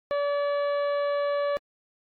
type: harmonic tone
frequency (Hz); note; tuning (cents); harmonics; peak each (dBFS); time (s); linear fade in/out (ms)
574; D5; -40; 1 / 2 / 3 / 4 / 5 / 6 / 7; -24 / -33 / -39 / -46 / -50 / -51 / -48; 0.11-1.57; 0
effects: AAC 64 kbps